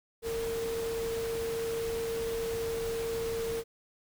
sine tone in noise, 457.6 Hz, A#4, 32 cents flat, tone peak -31 dBFS, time 0.22-3.64 s, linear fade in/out 50 ms, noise pink, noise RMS -41 dBFS, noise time 0.22-3.64 s, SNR +7 dB, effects none

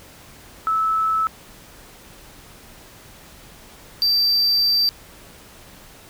sine / triangle tone pair in turn, 1306 / 4673 Hz, E6 / D8, -17 / -9 cents, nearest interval octave + minor seventh, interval 2208 cents, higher second, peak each -17 / -14 dBFS, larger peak second, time 0.67-1.27 / 4.02-4.89 s, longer second, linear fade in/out 0 ms, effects pink hiss -45 dBFS RMS until 6.09 s

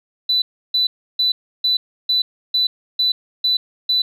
sine tone bursts, 3986 Hz, B7, 15 cents sharp, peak -13 dBFS, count 9, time 0.29-4.02 s, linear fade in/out 5 ms, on 130 ms, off 320 ms, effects tanh soft clip ceiling -9 dBFS

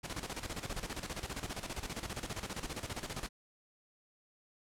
pink noise with tremolo, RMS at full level -39 dBFS, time 0.03-3.29 s, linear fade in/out 20 ms, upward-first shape square, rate 15 Hz, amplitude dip 70%, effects low-pass 10000 Hz 12 dB/octave

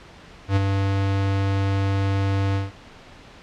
square tone with ADSR envelope, 98 Hz, G2, in tune, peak -15 dBFS, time 0.48-2.72 s, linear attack 82 ms, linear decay 21 ms, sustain -5 dB, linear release 170 ms, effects pink hiss -45 dBFS RMS until 3.42 s + low-pass 4000 Hz 12 dB/octave

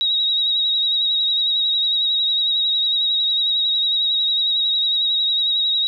sine tone with vibrato, 3813 Hz, A#7, 38 cents sharp, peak -16 dBFS, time 0.01-5.87 s, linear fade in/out 0 ms, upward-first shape triangle, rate 11 Hz, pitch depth 44 cents each way, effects none

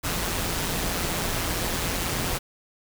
pink noise with amplitude modulation, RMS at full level -25 dBFS, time 0.03-2.39 s, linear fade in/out 20 ms, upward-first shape sine, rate 174 Hz, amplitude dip 50%, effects none

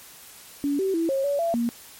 sine tone with pitch steps, 284.6 / 384.3 / 330.4 / 541 / 569 / 674 / 235.1 Hz, C#4 / G4 / E4 / C#5 / C#5 / E5 / A#3, +46 / -34 / +4 / -42 / +45 / +38 / +15 cents, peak -21 dBFS, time 0.64-1.69 s, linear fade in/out 0 ms, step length 150 ms, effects white hiss -46 dBFS RMS until 1.99 s + MP3 64 kbps

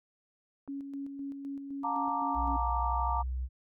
clicks, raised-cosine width 1 ms, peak -37 / -36 dBFS, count 2, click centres 0.677 / 2.078 s
sine tone with tremolo, 277.9 Hz, C#4, 4 cents sharp, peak -35 dBFS, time 0.68-2.57 s, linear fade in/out 10 ms, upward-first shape square, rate 3.9 Hz, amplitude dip 40%
sine chord, Bb major seventh, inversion second, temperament equal with one note detuned, 714 / 880 / 932.3 / 1174.7 Hz, F5 / A5 / Bb5 / D6, +38 / 0 / 0 / 0 cents, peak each -37 / -37 / -32 / -35 dBFS, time 1.83-3.23 s, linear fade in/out 20 ms
sine tone with pitch glide, 60.6 to 63.54 Hz, B1 to B1, -32 to +50 cents, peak -31 dBFS, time 2.34-3.49 s, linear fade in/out 50 ms, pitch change +82 cents, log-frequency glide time 2.63-3.11 s
effects none

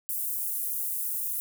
pink high-pass noise, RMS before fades -31 dBFS, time 0.09-1.4 s, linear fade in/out 0 ms, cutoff 11000 Hz, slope 24 dB/octave, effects none

